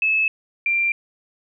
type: tone pair in turn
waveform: sine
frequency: 2600 / 2371 Hz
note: E7 / D7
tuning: -24 / +16 cents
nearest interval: major second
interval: 160 cents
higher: first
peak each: -16 / -17 dBFS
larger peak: first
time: 0.02-0.28 / 0.66-0.92 s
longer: neither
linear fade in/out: 2 ms
effects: none